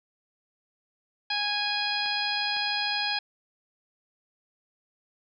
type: harmonic tone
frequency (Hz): 827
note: G#5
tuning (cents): -8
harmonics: 1 / 2 / 3 / 4 / 5 / 6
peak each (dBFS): -33 / -33 / -33 / -33 / -33 / -33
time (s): 1.3-3.19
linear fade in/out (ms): 5
type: clicks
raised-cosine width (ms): 0.3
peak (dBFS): -27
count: 2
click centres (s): 2.06 / 2.566
effects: none